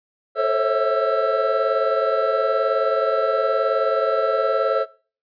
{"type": "tone cluster", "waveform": "triangle", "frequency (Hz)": [440.1, 530, 549, 652, 1334], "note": ["A4", "C5", "C#5", "E5", "E6"], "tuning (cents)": [0, 22, -17, -19, 20], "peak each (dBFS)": -22, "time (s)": [0.35, 4.86], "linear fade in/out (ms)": 50, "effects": ["noise-tail reverb RT60 0.4 s tail -21 dB re dry", "resampled to 11025 Hz"]}